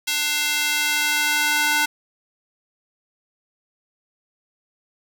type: tone with high-pass filter sweep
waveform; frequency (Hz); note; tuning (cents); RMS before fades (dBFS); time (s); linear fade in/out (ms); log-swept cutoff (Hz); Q
square; 297.9; D4; +25; -21; 0.07-1.86; 10; 2800 to 1300; 1.1
effects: none